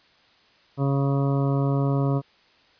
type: harmonic tone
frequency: 138.59 Hz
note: C#3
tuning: in tune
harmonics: 1 / 2 / 3 / 4 / 5 / 7 / 8 / 9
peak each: -21 / -27 / -31 / -33 / -35 / -38 / -39 / -40 dBFS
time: 0.77-2.22 s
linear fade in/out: 50 ms
effects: white hiss -58 dBFS RMS until 2.79 s + resampled to 11025 Hz